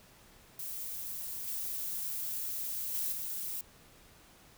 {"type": "noise with level steps", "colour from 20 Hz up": "violet", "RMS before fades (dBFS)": [-40, -37, -34, -38], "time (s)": [0.59, 3.61], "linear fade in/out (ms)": 2, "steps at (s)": [1.47, 2.94, 3.12], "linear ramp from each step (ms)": 5, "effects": ["pink hiss -59 dBFS RMS until 4.57 s"]}